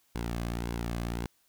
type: tone with flanger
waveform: sawtooth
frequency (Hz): 58.27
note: A#1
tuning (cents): 0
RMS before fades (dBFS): -34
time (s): 0.15-1.26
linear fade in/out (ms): 0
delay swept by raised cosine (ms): 1.6 to 2.18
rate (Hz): 1.8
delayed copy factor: -0.5
effects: white hiss -69 dBFS RMS until 1.48 s